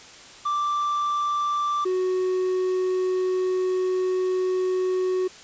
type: tone pair in turn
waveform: triangle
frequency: 1174.7 / 370 Hz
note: D6 / F#4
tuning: 0 / 0 cents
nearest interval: octave + minor sixth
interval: 2000 cents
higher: first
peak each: -20 / -19 dBFS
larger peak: second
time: 0.45-1.85 / 1.85-5.28 s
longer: second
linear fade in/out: 10 ms
effects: white hiss -45 dBFS RMS until 5.43 s + resampled to 16000 Hz